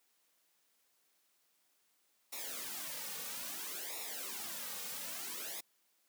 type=noise with flanger; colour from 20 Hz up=white; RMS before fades=-43 dBFS; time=2.32-5.61 s; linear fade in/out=10 ms; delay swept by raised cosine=0.64 to 3.04 ms; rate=0.6 Hz; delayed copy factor=-0.9; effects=white hiss -75 dBFS RMS until 6.08 s + high-pass 200 Hz 12 dB/octave